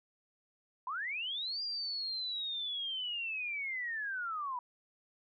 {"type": "linear two-way sweep", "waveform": "sine", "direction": "up then down", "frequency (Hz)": [958, 4834, 958], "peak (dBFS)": -35, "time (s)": [0.87, 4.59], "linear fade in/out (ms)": 2, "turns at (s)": 1.62, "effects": []}